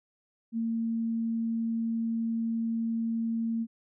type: tone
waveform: sine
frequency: 227.9 Hz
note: A#3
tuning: 39 cents flat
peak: -27 dBFS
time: 0.52-3.67 s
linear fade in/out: 50 ms
effects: none